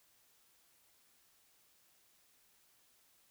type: silence
effects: white hiss -70 dBFS RMS until 3.3 s